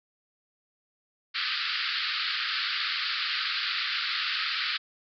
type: band-pass noise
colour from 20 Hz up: white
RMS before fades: -30 dBFS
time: 1.34-4.78 s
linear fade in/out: 20 ms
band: 1200 to 4800 Hz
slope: 96 dB/octave
effects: none